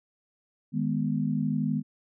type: chord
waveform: sine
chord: G# minor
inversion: second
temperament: equal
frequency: 155.56 / 207.7 / 246.9 Hz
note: D#3 / G#3 / B3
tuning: 0 / 0 / 0 cents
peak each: -29 dBFS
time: 0.72-1.83 s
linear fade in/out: 50 ms
effects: none